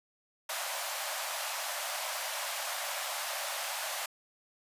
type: high-pass noise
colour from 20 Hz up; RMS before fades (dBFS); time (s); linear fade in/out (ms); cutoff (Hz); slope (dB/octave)
pink; -36; 0.49-4.06; 5; 560; 96
effects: resampled to 32000 Hz

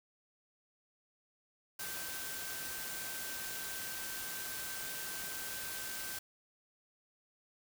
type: tone in noise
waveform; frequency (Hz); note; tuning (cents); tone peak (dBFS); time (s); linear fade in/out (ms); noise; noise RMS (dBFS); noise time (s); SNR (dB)
sine; 1551; G6; -19; -48; 1.79-6.19; 5; white; -42; 1.79-6.19; -9
effects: none

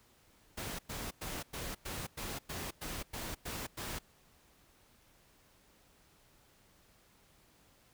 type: noise bursts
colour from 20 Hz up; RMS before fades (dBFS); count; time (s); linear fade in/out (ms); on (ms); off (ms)
pink; -41; 11; 0.57-3.99; 10; 220; 100
effects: pink hiss -66 dBFS RMS until 7.93 s

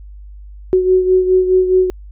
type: beating tone pair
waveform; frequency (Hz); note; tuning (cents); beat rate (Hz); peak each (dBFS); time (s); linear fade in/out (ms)
sine; 370 / 374.8; F#4 / F#4; 0 / +22; 4.8; -10 / -17; 0.73-1.9; 0
effects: added 50 Hz sine -32 dBFS peak until 2.11 s

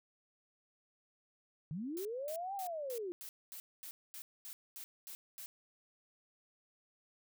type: linear two-way sweep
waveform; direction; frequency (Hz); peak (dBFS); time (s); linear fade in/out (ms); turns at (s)
sine; up then down; 140 to 809 to 337.3; -38; 1.71-3.12; 0; 2.55
type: noise bursts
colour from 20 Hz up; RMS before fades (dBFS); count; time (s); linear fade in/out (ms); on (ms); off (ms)
blue; -48; 12; 1.97-5.46; 0; 80; 230
effects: none

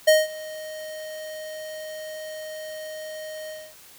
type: tone with ADSR envelope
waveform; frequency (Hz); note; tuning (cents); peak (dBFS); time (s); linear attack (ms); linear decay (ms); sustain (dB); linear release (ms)
square; 622.3; D#5; 0; -12; 0.07-3.75; 12; 190; -22; 250
effects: white hiss -49 dBFS RMS until 3.98 s

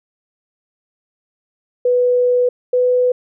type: tone pair in turn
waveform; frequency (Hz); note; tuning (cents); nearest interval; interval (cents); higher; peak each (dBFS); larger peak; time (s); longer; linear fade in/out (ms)
sine; 493.9 / 498.2; B4 / B4; 0 / +15; unison; 15; second; -11; neither; 1.85-2.49 / 2.73-3.12; first; 5
effects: none

